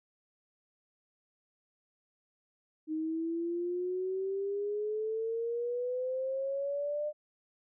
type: exponential sweep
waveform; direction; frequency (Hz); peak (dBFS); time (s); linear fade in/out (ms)
sine; up; 310 to 604; -31; 2.87-7.13; 50
effects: none